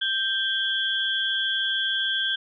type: tone cluster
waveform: sine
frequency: 1570 / 3160 / 3373 Hz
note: G6 / G7 / G#7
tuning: +2 / +13 / +26 cents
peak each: -27 dBFS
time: 0.01-2.36 s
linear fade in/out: 10 ms
effects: none

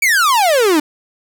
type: exponential sweep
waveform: 45% pulse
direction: down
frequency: 2349 to 288.5 Hz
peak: -10 dBFS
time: 0.02-0.8 s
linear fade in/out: 5 ms
effects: none

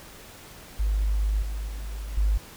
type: tone with level steps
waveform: sine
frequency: 51.4 Hz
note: G#1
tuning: 17 cents flat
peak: -21 / -28 / -31 / -19 dBFS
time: 0.79-2.38 s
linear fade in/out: 10 ms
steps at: 1.42 / 1.68 / 2.17 s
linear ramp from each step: 5 ms
effects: pink hiss -46 dBFS RMS until 2.56 s

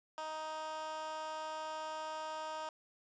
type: tone with high-pass filter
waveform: 15% pulse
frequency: 312.7 Hz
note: D#4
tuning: 9 cents sharp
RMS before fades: -42 dBFS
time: 0.18-2.69 s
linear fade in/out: 0 ms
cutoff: 790 Hz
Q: 2.1
effects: resampled to 16000 Hz + 10-bit

